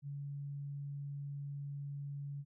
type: tone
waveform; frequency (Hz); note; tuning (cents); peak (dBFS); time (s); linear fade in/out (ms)
sine; 141.9; C#3; +41; -40; 0.02-2.45; 50
effects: none